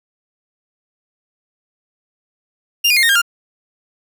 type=tone with pitch steps; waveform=30% pulse; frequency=2800 / 2438 / 2122 / 1847.3 / 1608.2 / 1400 Hz; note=F7 / D#7 / C7 / A#6 / G6 / F6; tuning=+4 / -36 / +24 / -16 / +44 / +4 cents; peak=-8 dBFS; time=2.84-3.218 s; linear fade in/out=10 ms; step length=63 ms; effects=none